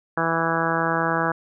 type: harmonic tone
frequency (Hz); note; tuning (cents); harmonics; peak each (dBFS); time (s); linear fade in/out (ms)
164.81; E3; 0; 1 / 2 / 3 / 4 / 5 / 6 / 7 / 8 / 9 / 10; -29 / -29 / -29 / -29 / -29 / -29 / -29 / -29 / -29 / -29; 0.17-1.32; 5
effects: none

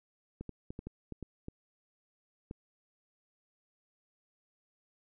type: clicks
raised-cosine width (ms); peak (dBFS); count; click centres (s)
3; -28; 9; 0.41 / 0.493 / 0.705 / 0.791 / 0.87 / 1.123 / 1.227 / 1.484 / 2.511
effects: none

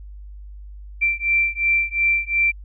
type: beating tone pair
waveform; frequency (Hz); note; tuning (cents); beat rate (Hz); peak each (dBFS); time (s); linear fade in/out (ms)
sine; 2349 / 2351.8; D7 / D7; 0 / +2; 2.8; -20 / -20; 1.01-2.52; 20
effects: added 50 Hz sine -35 dBFS peak until 2.64 s

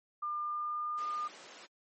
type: tone with pitch glide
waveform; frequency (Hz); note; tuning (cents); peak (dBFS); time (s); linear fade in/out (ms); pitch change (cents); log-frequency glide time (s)
sine; 1200 to 1212.5; D6 to D#6; +37 to -45; -33; 0.22-1.28; 10; +18; 0.4-1.03
type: noise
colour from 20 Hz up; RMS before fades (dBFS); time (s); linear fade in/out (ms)
pink; -50; 0.97-1.67; 20
effects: high-pass 400 Hz 12 dB/octave + MP3 32 kbps

